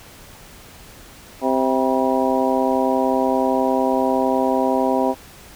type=harmonic tone with a mistuned harmonic; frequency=130.81 Hz; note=C3; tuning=in tune; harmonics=2 / 3 / 4 / 5 / 6 / 7; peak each=-21 / -24 / -23 / -23 / -24 / -24 dBFS; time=1.41-5.15 s; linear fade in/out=50 ms; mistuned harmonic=7; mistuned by=+90 cents; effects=pink hiss -43 dBFS RMS until 5.55 s